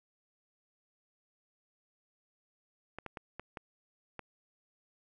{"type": "clicks", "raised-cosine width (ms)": 0.5, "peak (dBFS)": -26, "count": 6, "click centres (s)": [2.986, 3.063, 3.172, 3.396, 3.572, 4.193], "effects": []}